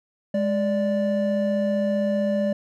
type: tone pair together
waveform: triangle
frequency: 206.8 / 585 Hz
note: G#3 / D5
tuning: -7 / -7 cents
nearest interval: octave + tritone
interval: 1800 cents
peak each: -21 dBFS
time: 0.34-2.53 s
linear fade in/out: 5 ms
effects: none